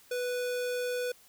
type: tone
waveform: square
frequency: 493.9 Hz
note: B4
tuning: in tune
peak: -31 dBFS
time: 0.11-1.12 s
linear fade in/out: 5 ms
effects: white hiss -59 dBFS RMS until 1.28 s